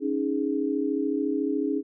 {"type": "chord", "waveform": "sine", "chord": "C# suspended second", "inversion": "none", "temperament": "equal", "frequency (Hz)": [277.2, 311.1, 415.3], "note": ["C#4", "D#4", "G#4"], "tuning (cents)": [0, 0, 0], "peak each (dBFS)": [-27, -28, -29], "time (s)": [0, 1.83], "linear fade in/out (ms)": 50, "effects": []}